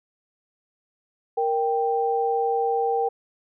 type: tone pair together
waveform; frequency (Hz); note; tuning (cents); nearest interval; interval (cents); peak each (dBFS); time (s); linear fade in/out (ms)
sine; 466.2 / 785.3; A#4 / G5; 0 / +3; major sixth; 903; -23; 1.37-3.09; 10
effects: none